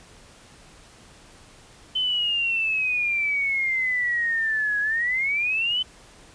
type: exponential two-way sweep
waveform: sine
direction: down then up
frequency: 3065 to 1661.2 to 3065 Hz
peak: -21 dBFS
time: 1.95-5.83 s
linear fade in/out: 10 ms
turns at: 4.8 s
effects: pink hiss -50 dBFS RMS until 6.34 s + resampled to 22050 Hz